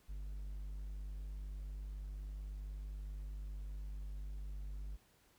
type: tone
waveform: triangle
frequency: 49.89 Hz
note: G1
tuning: 31 cents sharp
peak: -40 dBFS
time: 0.08-4.97 s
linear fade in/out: 20 ms
effects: pink hiss -70 dBFS RMS until 5.38 s